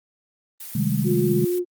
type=noise; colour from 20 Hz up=blue; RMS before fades=-36 dBFS; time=0.6-1.59 s; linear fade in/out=5 ms
type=chord; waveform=sine; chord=Ab major seventh; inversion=first; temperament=equal with one note detuned; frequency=130.81 / 155.56 / 196 / 212 Hz; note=C3 / Eb3 / G3 / Ab3; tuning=0 / 0 / 0 / +36 cents; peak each=-25 dBFS; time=0.75-1.45 s; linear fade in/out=5 ms
type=tone with vibrato; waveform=sine; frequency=356.3 Hz; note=F4; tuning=35 cents sharp; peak=-20 dBFS; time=1.04-1.65 s; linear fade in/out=50 ms; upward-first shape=triangle; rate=6.2 Hz; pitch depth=20 cents each way
effects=Opus 32 kbps